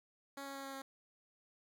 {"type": "tone with pitch steps", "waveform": "10% pulse", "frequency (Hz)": [277.2, 275.4, 273.7, 272, 270.2], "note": ["C#4", "C#4", "C#4", "C#4", "C#4"], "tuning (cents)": [0, -11, -22, -33, -44], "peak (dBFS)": -36, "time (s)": [0.37, 0.82], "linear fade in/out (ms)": 5, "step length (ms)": 90, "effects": []}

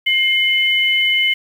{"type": "tone pair together", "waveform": "sine", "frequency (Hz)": [2122, 2999], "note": ["C7", "F#7"], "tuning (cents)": [24, 23], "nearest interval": "tritone", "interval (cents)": 599, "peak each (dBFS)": [-15, -16], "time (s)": [0.06, 1.34], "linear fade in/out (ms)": 10, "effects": ["7-bit"]}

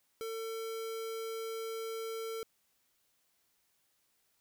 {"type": "tone", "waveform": "square", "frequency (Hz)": 450, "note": "A4", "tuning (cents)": 39, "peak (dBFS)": -38, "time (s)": [0.21, 2.43], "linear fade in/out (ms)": 0, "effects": ["white hiss -75 dBFS RMS until 4.4 s"]}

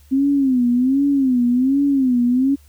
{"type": "tone with vibrato", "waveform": "sine", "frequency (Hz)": 261.5, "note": "C4", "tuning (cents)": -1, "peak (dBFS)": -13, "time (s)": [0.11, 2.56], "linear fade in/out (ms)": 20, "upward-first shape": "sine", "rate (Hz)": 1.3, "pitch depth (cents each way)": 140, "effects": ["added 72 Hz sine -46 dBFS peak until 2.68 s", "white hiss -56 dBFS RMS until 2.68 s"]}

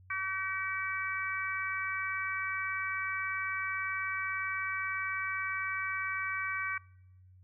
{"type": "harmonic tone", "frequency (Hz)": 381.8, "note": "G4", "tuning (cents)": -46, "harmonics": [3, 4, 5, 6], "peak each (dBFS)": [-38, -37, -40, -36], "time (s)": [0.1, 6.78], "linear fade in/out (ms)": 5, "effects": ["noise-tail reverb RT60 0.9 s tail -26 dB re dry", "added 92 Hz sine -55 dBFS peak until 7.43 s"]}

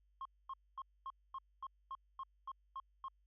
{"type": "tone bursts", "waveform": "sine", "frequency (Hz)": 1072, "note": "C6", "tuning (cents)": 42, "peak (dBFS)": -40, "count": 11, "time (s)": [0.21, 3.083], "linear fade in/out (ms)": 2, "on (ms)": 43, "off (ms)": 240, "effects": ["tanh soft clip ceiling -40 dBFS", "added 50 Hz sine -70 dBFS peak until 3.26 s"]}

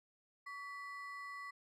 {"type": "ring-modulated tone", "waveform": "triangle", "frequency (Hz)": 1554, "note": "G6", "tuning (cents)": -16, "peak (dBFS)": -40, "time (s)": [0.46, 1.51], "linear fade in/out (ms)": 10, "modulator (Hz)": 423, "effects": []}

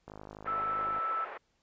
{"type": "click train", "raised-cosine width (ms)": 1, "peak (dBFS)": -31, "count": 48, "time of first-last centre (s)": [0.08, 0.984], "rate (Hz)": 52}
{"type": "band-pass noise", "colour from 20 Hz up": "pink", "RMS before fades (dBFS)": -43, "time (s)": [0.45, 1.38], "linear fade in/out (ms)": 10, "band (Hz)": [470, 2000], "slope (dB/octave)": 24}
{"type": "tone", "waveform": "sine", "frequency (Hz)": 1318.5, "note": "E6", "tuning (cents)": 0, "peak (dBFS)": -30, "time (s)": [0.47, 1.25], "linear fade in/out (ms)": 10}
{"effects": ["pink hiss -74 dBFS RMS until 1.62 s", "resampled to 16000 Hz"]}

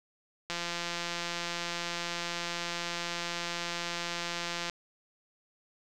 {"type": "click train", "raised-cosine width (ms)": 0.2, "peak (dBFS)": -17, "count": 723, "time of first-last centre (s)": [0.5, 4.698], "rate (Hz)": 172, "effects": []}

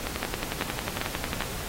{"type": "two click trains", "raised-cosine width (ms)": 0.3, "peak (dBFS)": [-12, -11], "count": [16, 4], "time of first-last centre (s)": [[0.07, 1.421], [0.23, 1.406]], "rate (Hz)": [11.1, 2.55], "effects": ["pink hiss -36 dBFS RMS until 1.68 s", "AAC 48 kbps"]}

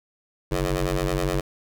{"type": "ring-modulated tone", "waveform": "15% pulse", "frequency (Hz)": 92.5, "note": "F#2", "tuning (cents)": 0, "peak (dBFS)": -13, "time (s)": [0.51, 1.41], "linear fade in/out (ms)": 10, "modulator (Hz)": 236, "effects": []}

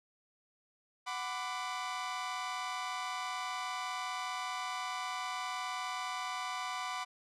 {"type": "chord", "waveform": "sawtooth", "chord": "B minor", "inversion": "second", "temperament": "equal with one note detuned", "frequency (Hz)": [740, 999.8, 1174.7], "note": ["F#5", "B5", "D6"], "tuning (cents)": [0, 21, 0], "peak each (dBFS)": [-38, -36, -37], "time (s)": [1.06, 7.05], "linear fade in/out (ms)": 20, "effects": ["low-pass 7000 Hz 12 dB/octave"]}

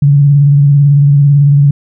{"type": "tone with vibrato", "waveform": "sine", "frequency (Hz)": 142.7, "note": "D3", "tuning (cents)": -49, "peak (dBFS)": -3, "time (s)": [0.02, 1.71], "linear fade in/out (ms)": 5, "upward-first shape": "square", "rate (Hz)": 18, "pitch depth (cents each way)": 34, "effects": []}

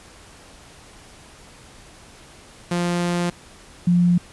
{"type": "tone pair in turn", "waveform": ["sawtooth", "sine"], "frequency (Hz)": [174.61, 175.61], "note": ["F3", "F3"], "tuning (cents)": [0, 10], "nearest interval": "unison", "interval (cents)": 10, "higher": "second", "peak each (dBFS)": [-16, -13], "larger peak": "second", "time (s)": [[2.71, 3.3], [3.87, 4.18]], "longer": "first", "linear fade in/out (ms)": 5, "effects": ["pink hiss -46 dBFS RMS until 4.32 s", "resampled to 24000 Hz"]}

